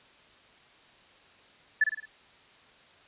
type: tone with echo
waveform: sine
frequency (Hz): 1739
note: A6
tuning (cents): -21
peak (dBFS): -18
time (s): 1.81-1.84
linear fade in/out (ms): 5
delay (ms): 54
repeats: 4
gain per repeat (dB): -6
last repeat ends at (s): 2.056
effects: white hiss -57 dBFS RMS until 3.07 s + resampled to 8000 Hz